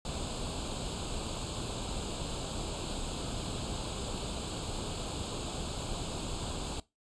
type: noise with comb filter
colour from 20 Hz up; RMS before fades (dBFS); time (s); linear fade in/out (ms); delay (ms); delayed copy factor
pink; -37; 0.05-6.8; 2; 0.26; +0.85
effects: noise-tail reverb RT60 0.2 s tail -19 dB re dry + resampled to 22050 Hz

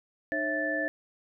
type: tone cluster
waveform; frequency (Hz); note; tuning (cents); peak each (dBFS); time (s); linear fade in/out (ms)
sine; 303.3 / 544 / 656 / 1755; D#4 / C#5 / E5 / A6; -44 / -33 / -9 / -5; -34 / -35 / -34 / -30; 0.32-0.88; 0
effects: none

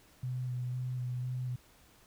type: tone with vibrato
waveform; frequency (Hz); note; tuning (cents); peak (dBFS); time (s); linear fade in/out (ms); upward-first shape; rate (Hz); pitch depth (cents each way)
sine; 125.5; B2; +28; -33; 0.23-1.56; 5; square; 2; 15
effects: pink hiss -62 dBFS RMS until 2.06 s

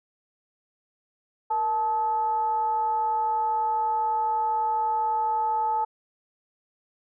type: tone with frequency modulation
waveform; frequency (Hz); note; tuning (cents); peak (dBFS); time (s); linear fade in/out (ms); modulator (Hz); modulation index
sine; 872; A5; -16; -22; 1.5-5.85; 10; 403; 0.34
effects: none

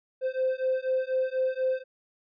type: beating tone pair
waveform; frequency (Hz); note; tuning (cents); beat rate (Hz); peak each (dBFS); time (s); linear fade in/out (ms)
triangle; 517 / 521.1; C5 / C5; -21 / -7; 4.1; -25 / -25; 0.21-1.84; 50
effects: tanh soft clip ceiling -19 dBFS + resampled to 11025 Hz

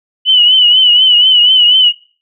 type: tone with vibrato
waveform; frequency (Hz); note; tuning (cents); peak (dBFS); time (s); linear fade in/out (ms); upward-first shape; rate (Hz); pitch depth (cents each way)
sine; 2978; F#7; +11; -4; 0.25-1.93; 50; triangle; 4.1; 76
effects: noise-tail reverb RT60 0.4 s tail -22 dB re dry

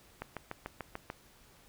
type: click train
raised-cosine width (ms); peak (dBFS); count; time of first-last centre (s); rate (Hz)
0.5; -23; 7; 0.22-1.101; 6.81
effects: pink hiss -61 dBFS RMS until 1.68 s

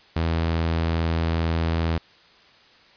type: tone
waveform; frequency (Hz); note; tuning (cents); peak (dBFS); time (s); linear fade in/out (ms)
sawtooth; 82.3; E2; -2; -17; 0.16-1.98; 5
effects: white hiss -53 dBFS RMS until 2.96 s + resampled to 11025 Hz

